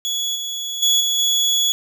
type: tone with level steps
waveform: 30% pulse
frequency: 3381 Hz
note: G#7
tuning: 30 cents sharp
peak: -18 / -22 / -11 / -15 / -13 dBFS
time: 0.05-1.72 s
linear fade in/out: 0 ms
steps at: 0.35 / 0.82 / 1 / 1.18 s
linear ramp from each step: 10 ms
effects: none